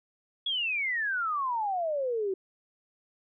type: exponential sweep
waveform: sine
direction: down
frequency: 3400 to 370 Hz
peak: -27 dBFS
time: 0.46-2.34 s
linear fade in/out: 5 ms
effects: none